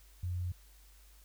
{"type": "tone", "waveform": "sine", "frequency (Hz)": 89.2, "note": "F2", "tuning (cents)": 37, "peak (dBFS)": -33, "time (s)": [0.23, 0.52], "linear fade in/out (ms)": 5, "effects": ["added 50 Hz sine -57 dBFS peak until 1.24 s", "white hiss -64 dBFS RMS until 1.24 s"]}